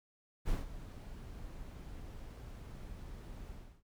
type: noise with ADSR envelope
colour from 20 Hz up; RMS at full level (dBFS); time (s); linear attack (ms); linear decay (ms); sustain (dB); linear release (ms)
brown; -33; 0.45-3.83; 40; 160; -14; 330
effects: none